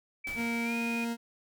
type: tone with pitch glide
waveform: sine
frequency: 2306 to 2472 Hz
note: D7 to D#7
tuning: -32 to -12 cents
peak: -34 dBFS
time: 0.24-1.05 s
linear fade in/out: 10 ms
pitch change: +120 cents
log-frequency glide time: 0.64-0.75 s
type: noise with exponential decay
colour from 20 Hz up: pink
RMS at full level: -42 dBFS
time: 0.27-0.96 s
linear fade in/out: 1 ms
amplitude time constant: 150 ms
type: tone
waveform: 40% pulse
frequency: 233.1 Hz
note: A#3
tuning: in tune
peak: -30 dBFS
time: 0.35-1.17 s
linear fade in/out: 50 ms
effects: none